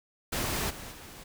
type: noise with level steps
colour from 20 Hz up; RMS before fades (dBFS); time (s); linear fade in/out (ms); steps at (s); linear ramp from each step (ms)
pink; -31 / -43 / -47; 0.32-1.24; 10; 0.69 / 0.91; 20
effects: none